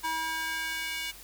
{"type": "tone with high-pass filter sweep", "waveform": "square", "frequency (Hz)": 321.6, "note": "E4", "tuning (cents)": -43, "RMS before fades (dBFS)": -33, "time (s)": [0.03, 1.12], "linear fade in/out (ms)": 20, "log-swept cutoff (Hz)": [1000, 2500], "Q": 2, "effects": ["added 47 Hz sine -55 dBFS peak until 1.23 s", "white hiss -49 dBFS RMS until 1.23 s"]}